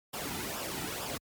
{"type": "noise with flanger", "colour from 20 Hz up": "pink", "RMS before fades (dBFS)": -37, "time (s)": [0.13, 1.18], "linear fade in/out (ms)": 10, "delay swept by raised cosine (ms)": [0.47, 1.87], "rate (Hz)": 2.2, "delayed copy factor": -0.6, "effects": ["high-pass 60 Hz 12 dB/octave", "MP3 96 kbps"]}